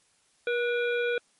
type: harmonic tone with a mistuned harmonic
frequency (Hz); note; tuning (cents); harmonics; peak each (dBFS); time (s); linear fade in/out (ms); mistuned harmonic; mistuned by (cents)
479.1; A#4; +47; 1 / 3 / 5 / 7 / 8; -26 / -31 / -35 / -42 / -47; 0.47-1.18; 2; 3; +36
effects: white hiss -66 dBFS RMS until 1.39 s + MP3 48 kbps